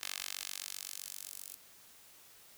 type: tone with high-pass filter sweep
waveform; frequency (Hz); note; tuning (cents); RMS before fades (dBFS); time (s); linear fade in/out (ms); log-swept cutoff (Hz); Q
10% pulse; 47.69; G1; -47; -44; 0.01-1.56; 10; 2600 to 10000; 0.71
effects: white hiss -59 dBFS RMS until 2.57 s